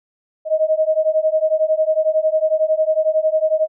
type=beating tone pair; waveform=sine; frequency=622.3 / 633.3 Hz; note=D#5 / D#5; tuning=0 / +30 cents; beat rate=11 Hz; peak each=-17 dBFS; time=0.45-3.68 s; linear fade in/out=50 ms; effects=none